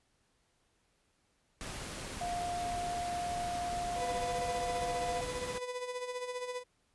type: noise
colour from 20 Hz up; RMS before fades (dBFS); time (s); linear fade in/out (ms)
pink; -42; 1.61-5.58; 0
type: tone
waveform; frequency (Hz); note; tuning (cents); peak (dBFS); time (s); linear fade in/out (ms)
sine; 704; F5; +14; -34; 2.21-5.21; 2
type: tone with tremolo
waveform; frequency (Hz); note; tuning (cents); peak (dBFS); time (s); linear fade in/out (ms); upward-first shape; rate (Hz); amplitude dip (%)
35% pulse; 497.3; B4; +12; -33; 3.95-6.64; 50; sine; 15; 60
effects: pink hiss -74 dBFS RMS until 6.94 s + resampled to 24000 Hz